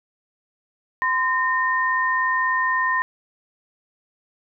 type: tone pair together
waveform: sine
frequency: 1027.6 / 1831 Hz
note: C6 / A#6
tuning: -32 / -32 cents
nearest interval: minor seventh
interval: 1000 cents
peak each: -21 / -21 dBFS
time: 1.02-3.02 s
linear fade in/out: 0 ms
effects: none